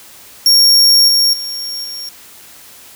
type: tone with level steps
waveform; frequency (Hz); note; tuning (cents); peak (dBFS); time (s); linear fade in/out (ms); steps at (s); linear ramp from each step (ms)
40% pulse; 5540; F8; -15; -5 / -8 / -20 / -23; 0.46-2.09; 2; 1.08 / 1.33 / 1.84; 5
effects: white hiss -39 dBFS RMS until 2.95 s